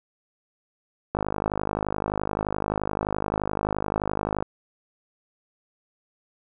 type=click train; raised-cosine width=1 ms; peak=-11 dBFS; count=170; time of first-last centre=1.15-4.425 s; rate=51.6 Hz; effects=none